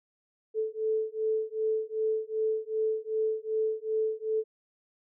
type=beating tone pair; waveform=sine; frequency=436.5 / 439.1 Hz; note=A4 / A4; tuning=-14 / -4 cents; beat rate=2.6 Hz; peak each=-30 dBFS; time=0.54-4.44 s; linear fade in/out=50 ms; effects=none